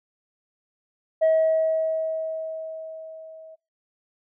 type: tone with level ramp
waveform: sine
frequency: 640 Hz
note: D#5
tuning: 49 cents sharp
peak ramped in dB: -13 to -42 dBFS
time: 1.21-3.56 s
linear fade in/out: 20 ms
effects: noise-tail reverb RT60 0.3 s tail -25 dB re dry + tanh soft clip ceiling -14 dBFS